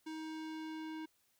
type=tone with low-pass filter sweep; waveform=square; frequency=315.6 Hz; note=D#4; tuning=25 cents sharp; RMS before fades=-44 dBFS; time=0.06-1.06 s; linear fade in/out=10 ms; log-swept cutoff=6800 to 3200 Hz; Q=0.82; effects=white hiss -75 dBFS RMS until 1.39 s